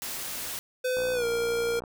white noise, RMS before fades -35 dBFS, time 0.02-0.59 s, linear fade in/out 0 ms
square tone with pitch glide, 507 to 467.6 Hz, B4 to A#4, +45 to +5 cents, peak -26 dBFS, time 0.84-1.8 s, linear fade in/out 10 ms, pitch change -140 cents, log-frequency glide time 1.13-1.25 s
click train, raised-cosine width 1 ms, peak -26 dBFS, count 53, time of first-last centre 0.97-1.838 s, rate 59.9 Hz
effects none

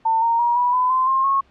sine tone with pitch steps, 900 / 925.3 / 951.3 / 978.1 / 1005.6 / 1033.8 / 1062.9 / 1092.8 Hz, A5 / A#5 / A#5 / B5 / B5 / C6 / C6 / C#6, +39 / -13 / +35 / -17 / +31 / -21 / +27 / -25 cents, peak -15 dBFS, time 0.05-1.41 s, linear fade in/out 10 ms, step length 170 ms, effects pink hiss -56 dBFS RMS until 1.5 s + low-pass 3000 Hz 12 dB/octave

